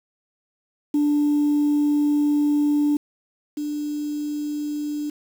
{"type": "tone pair in turn", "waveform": "sine", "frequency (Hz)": [293.7, 296.1], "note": ["D4", "D4"], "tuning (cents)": [0, 14], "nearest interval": "unison", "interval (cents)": 14, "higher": "second", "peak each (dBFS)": [-15, -24], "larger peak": "first", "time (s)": [[0.94, 2.97], [3.57, 5.1]], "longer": "first", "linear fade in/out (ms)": 5, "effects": ["tanh soft clip ceiling -14 dBFS", "7-bit"]}